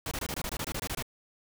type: noise bursts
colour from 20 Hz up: pink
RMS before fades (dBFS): -34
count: 13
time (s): 0.06-1.025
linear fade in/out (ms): 2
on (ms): 53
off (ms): 23
effects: none